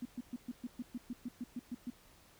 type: tone bursts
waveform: sine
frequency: 243.7 Hz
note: B3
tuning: 23 cents flat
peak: -37 dBFS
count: 13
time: 0.02-1.902 s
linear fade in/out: 5 ms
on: 34 ms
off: 120 ms
effects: pink hiss -63 dBFS RMS until 2.39 s